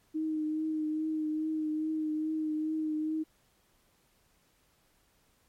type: tone with vibrato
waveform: sine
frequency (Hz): 311.1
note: D#4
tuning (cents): 0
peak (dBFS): -29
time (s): 0.14-3.24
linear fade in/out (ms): 20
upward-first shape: triangle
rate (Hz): 2.4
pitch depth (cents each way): 27
effects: pink hiss -69 dBFS RMS until 5.48 s + MP3 64 kbps